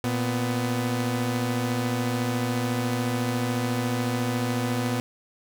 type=tone pair together; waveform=sawtooth; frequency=117.7 / 249.4 Hz; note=A#2 / B3; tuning=+17 / +17 cents; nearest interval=octave + minor second; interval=1300 cents; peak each=-23 dBFS; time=0.04-5 s; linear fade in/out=0 ms; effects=none